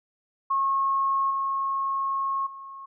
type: tone with level steps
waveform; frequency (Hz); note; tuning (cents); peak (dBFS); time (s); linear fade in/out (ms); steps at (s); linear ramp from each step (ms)
sine; 1088; C#6; -33; -21 / -24 / -38; 0.5-2.86; 10; 1.3 / 2.46; 10
effects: none